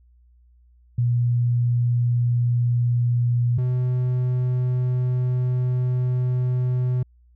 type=tone pair in turn; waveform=sine / triangle; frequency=120.6 / 125.67 Hz; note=B2 / B2; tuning=-41 / +31 cents; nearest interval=minor second; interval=72 cents; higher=second; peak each=-17 dBFS; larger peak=neither; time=0.98-3.58 / 3.58-7.03 s; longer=second; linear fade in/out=5 ms; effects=added 60 Hz sine -52 dBFS peak until 7.35 s